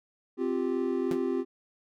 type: chord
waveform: triangle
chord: C suspended fourth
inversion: none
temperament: equal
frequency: 261.6 / 349.2 / 392 Hz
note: C4 / F4 / G4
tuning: 0 / 0 / 0 cents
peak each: -29 dBFS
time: 0.37-1.45 s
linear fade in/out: 50 ms
type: tone with exponential decay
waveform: sawtooth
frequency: 172.6 Hz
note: F3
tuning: 20 cents flat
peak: -27 dBFS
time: 1.11-1.22 s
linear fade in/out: 0 ms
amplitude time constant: 23 ms
effects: none